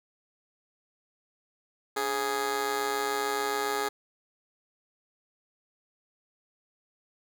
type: tone with amplitude modulation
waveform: 15% pulse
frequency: 415.3 Hz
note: G#4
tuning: in tune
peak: -18 dBFS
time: 1.96-3.89 s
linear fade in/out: 10 ms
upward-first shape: sine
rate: 127 Hz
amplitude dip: 70%
effects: 8-bit